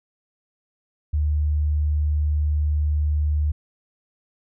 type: tone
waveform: sine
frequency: 75 Hz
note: D2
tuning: 37 cents sharp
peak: -18 dBFS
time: 1.13-3.52 s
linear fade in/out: 10 ms
effects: none